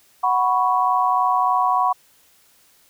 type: chord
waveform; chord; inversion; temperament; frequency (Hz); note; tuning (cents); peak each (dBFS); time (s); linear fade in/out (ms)
sine; F# suspended fourth; none; just; 740 / 986.7 / 1110; F#5 / B5 / C#6; 0 / -2 / +2; -20; 0.23-1.93; 10
effects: white hiss -56 dBFS RMS until 2.89 s